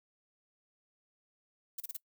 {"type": "noise bursts", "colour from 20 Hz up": "violet", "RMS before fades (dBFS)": -39, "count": 4, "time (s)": [1.78, 1.968], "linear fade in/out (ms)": 5, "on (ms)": 23, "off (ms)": 32, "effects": ["noise-tail reverb RT60 0.1 s tail -22 dB re dry"]}